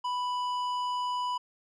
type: tone with tanh clipping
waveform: sine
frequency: 990 Hz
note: B5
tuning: 4 cents sharp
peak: -30 dBFS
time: 0.04-1.38 s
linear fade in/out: 10 ms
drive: 11 dB
effects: MP3 96 kbps